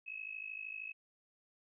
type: tone with amplitude modulation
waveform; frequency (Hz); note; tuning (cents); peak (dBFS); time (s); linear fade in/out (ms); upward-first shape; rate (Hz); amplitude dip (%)
sine; 2574; E7; -42; -38; 0.06-0.93; 20; sine; 53; 85
effects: none